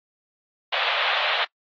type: band-pass noise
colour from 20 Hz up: white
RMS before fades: -24 dBFS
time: 0.72-1.45 s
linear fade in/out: 10 ms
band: 530 to 3700 Hz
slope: 48 dB/octave
effects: noise-tail reverb RT60 0.1 s tail -25 dB re dry + AAC 32 kbps